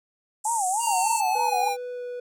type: band-pass noise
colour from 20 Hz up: white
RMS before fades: -31 dBFS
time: 0.44-1.21 s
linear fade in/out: 10 ms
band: 7000 to 9300 Hz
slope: 48 dB/octave
type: tone with vibrato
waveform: sine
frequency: 828 Hz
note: G#5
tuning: 5 cents flat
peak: -23 dBFS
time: 0.45-1.69 s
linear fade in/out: 5 ms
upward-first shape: sine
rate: 3.3 Hz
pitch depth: 220 cents each way
type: linear sweep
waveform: square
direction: down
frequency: 941 to 795 Hz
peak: -25 dBFS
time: 0.79-1.77 s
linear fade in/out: 50 ms
type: tone with pitch glide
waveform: triangle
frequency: 493.9 to 490.8 Hz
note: B4 to B4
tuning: 0 to -11 cents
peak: -29 dBFS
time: 1.35-2.2 s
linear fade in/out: 5 ms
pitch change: -11 cents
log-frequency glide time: 1.92-2.03 s
effects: none